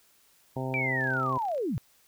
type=harmonic tone; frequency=130.81 Hz; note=C3; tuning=in tune; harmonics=1 / 2 / 3 / 4 / 5 / 6 / 7; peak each=-33 / -36 / -38 / -39 / -40 / -41 / -41 dBFS; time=0.56-1.38 s; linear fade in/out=5 ms
type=linear sweep; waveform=sine; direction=down; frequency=2368 to 95.7 Hz; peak=-27 dBFS; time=0.74-1.78 s; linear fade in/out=0 ms
type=click train; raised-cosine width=0.2 ms; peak=-35 dBFS; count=19; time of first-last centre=1.01-1.58 s; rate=31.6 Hz
effects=white hiss -63 dBFS RMS until 2.07 s